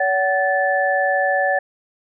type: tone cluster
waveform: sine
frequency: 567 / 752 / 1745 Hz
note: C#5 / F#5 / A6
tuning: +39 / +28 / -15 cents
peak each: -20 dBFS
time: 0-1.59 s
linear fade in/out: 5 ms
effects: none